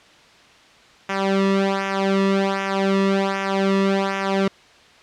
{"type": "tone with flanger", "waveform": "sawtooth", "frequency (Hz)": 194.9, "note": "G3", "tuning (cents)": -10, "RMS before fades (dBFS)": -20, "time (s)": [1.09, 4.48], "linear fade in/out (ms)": 5, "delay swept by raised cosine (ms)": [0.23, 1.33], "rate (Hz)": 1.3, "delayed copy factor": -0.85, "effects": ["white hiss -49 dBFS RMS until 5.02 s", "low-pass 4000 Hz 12 dB/octave"]}